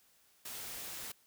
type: noise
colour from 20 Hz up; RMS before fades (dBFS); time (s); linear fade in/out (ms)
white; -44; 0.45-1.12; 5
effects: white hiss -68 dBFS RMS until 1.26 s